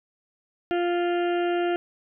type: harmonic tone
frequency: 349.2 Hz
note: F4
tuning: in tune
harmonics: 1 / 2 / 4 / 5 / 6 / 7 / 8 / 9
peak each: -23 / -28 / -35 / -40 / -44 / -45 / -40 / -46 dBFS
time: 0.71-1.76 s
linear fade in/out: 0 ms
effects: none